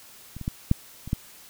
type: clicks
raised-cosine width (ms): 5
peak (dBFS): -25 / -23 / -14 / -6 / -24 / -11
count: 6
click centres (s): 0.366 / 0.413 / 0.479 / 0.714 / 1.076 / 1.131
effects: white hiss -49 dBFS RMS until 1.49 s